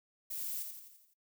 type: noise with echo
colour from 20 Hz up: violet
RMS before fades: -40 dBFS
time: 0.3-0.63 s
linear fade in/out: 10 ms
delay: 85 ms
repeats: 6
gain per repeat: -5 dB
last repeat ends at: 1.14 s
effects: noise-tail reverb RT60 0.1 s tail -20 dB re dry